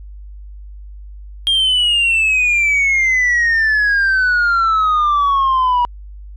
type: exponential sweep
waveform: sine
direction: down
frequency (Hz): 3235 to 963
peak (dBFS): -9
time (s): 1.47-5.85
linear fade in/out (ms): 0
effects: tanh soft clip ceiling -10 dBFS + added 50 Hz sine -31 dBFS peak until 6.36 s